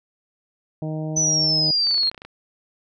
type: harmonic tone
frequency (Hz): 155.9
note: D#3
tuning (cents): +4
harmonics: 1 / 2 / 3 / 4 / 5 / 6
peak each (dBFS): -26 / -31 / -38 / -34 / -42 / -50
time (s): 0.82-1.71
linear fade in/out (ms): 2
type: exponential sweep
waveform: sine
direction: down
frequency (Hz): 6060 to 4202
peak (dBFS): -17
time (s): 1.16-2.1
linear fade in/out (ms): 10
type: clicks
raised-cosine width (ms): 0.3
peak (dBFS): -23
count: 11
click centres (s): 1.87 / 1.911 / 1.944 / 1.979 / 2.032 / 2.073 / 2.115 / 2.146 / 2.178 / 2.219 / 2.25
effects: none